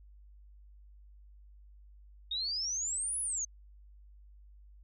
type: exponential two-way sweep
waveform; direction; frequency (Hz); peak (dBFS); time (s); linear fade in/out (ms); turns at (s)
sine; up then down; 3667 to 10570 to 6250; -32; 2.31-3.45; 5; 3.2
effects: added 50 Hz sine -53 dBFS peak until 4.83 s